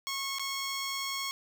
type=tone with dropouts; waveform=10% pulse; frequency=1094 Hz; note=C#6; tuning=23 cents flat; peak=-24 dBFS; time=0.07-1.31 s; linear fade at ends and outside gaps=0 ms; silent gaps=0.385-0.395 s; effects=none